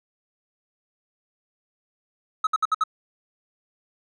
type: tone bursts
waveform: triangle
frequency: 1281 Hz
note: E6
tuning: 50 cents flat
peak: -16 dBFS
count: 5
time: 2.44-2.838 s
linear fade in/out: 5 ms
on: 30 ms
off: 62 ms
effects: resampled to 22050 Hz